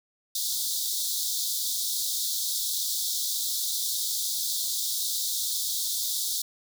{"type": "high-pass noise", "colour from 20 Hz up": "pink", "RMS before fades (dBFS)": -29, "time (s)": [0.35, 6.42], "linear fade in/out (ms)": 5, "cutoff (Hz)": 3500, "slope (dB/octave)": 96, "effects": []}